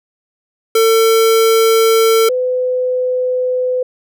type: tone pair in turn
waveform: square / sine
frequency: 450 / 505.1 Hz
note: A4 / B4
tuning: +39 / +39 cents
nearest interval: major second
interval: 200 cents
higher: second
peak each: -9 / -13 dBFS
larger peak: first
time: 0.75-2.29 / 2.29-3.83 s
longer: neither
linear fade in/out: 5 ms
effects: none